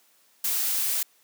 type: noise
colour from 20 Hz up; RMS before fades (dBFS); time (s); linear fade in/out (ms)
blue; -26; 0.44-1.03; 5
effects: white hiss -62 dBFS RMS until 1.23 s + high-pass 200 Hz 12 dB/octave